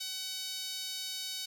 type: tone with high-pass filter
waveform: sawtooth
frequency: 752 Hz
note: F#5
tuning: 28 cents sharp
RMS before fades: -39 dBFS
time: 0-1.46 s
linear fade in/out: 10 ms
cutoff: 4000 Hz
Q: 2.5
effects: none